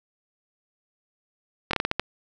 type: slowing click train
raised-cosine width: 0.3 ms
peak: -7 dBFS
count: 7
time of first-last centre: 1.71-1.996 s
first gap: 23 ms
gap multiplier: 1.29
effects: none